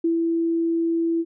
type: tone with ADSR envelope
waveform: sine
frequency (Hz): 332.4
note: E4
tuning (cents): +15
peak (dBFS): -17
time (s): 0.04-1.25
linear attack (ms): 6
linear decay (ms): 120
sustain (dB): -2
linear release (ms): 47
effects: none